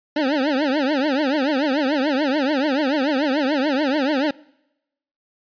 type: tone with vibrato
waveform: 25% pulse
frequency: 282.7 Hz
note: C#4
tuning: 34 cents sharp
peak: -14 dBFS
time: 0.16-4.31 s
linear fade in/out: 5 ms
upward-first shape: triangle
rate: 6.9 Hz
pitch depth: 210 cents each way
effects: noise-tail reverb RT60 0.9 s tail -24 dB re dry + resampled to 11025 Hz